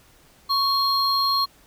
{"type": "tone pair together", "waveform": "triangle", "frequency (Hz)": [1108.7, 4228], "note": ["C#6", "C8"], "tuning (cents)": [0, 17], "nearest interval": "octave + major seventh", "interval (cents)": 2317, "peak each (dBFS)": -20, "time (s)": [0.49, 1.46], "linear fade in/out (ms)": 20, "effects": ["pink hiss -55 dBFS RMS until 1.66 s"]}